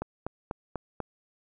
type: click train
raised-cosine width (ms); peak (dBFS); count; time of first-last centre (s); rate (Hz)
1; -18; 5; 0.02-1.003; 4.07
effects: none